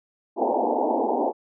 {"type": "band-pass noise", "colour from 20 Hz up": "white", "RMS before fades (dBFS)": -23, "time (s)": [0.36, 1.33], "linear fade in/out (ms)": 50, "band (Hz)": [230, 920], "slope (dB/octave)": 96, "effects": []}